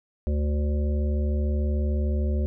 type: harmonic tone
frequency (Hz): 73.42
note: D2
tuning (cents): 0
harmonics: 1 / 3 / 5 / 7 / 8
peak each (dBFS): -22 / -32 / -36 / -39 / -40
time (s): 0.27-2.46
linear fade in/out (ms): 0
effects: none